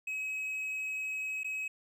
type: tone with dropouts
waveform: triangle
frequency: 2552 Hz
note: D#7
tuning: 43 cents sharp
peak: -32 dBFS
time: 0.07-1.68 s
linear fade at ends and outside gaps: 5 ms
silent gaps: 1.434-1.444 s
effects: none

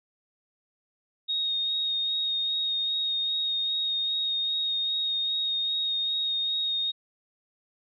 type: tone with vibrato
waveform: sine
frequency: 3729 Hz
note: A#7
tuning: in tune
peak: -25 dBFS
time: 1.28-6.92 s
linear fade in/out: 20 ms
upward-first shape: sine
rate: 2.5 Hz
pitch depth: 16 cents each way
effects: none

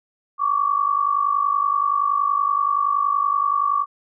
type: tone pair together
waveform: sine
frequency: 1116 / 1166.6 Hz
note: C#6 / D6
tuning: +11 / -12 cents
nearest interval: minor second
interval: 77 cents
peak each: -20 dBFS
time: 0.38-3.86 s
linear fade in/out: 50 ms
effects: none

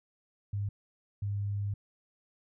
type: tone bursts at uneven times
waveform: sine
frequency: 101.3 Hz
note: G#2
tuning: 43 cents flat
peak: -30 dBFS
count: 2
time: 0.53-0.69 / 1.22-1.74 s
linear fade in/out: 5 ms
effects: none

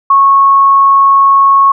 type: tone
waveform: sine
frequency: 1100 Hz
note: C#6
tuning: 14 cents flat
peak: -3 dBFS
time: 0.1-1.72 s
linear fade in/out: 5 ms
effects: none

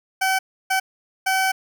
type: tone bursts at uneven times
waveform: 20% pulse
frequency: 762 Hz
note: G5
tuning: 49 cents flat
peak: -13 dBFS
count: 3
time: 0.21-0.39 / 0.7-0.8 / 1.26-1.52 s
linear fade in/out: 10 ms
effects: none

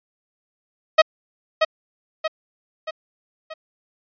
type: tone with echo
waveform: sawtooth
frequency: 633 Hz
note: D#5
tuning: 30 cents sharp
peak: -4 dBFS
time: 0.98-1.02 s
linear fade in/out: 10 ms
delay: 630 ms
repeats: 4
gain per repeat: -6 dB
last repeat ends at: 3.54 s
effects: resampled to 11025 Hz

